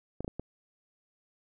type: clicks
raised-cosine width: 2 ms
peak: -22 dBFS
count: 4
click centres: 0.206 / 0.246 / 0.279 / 0.396 s
effects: none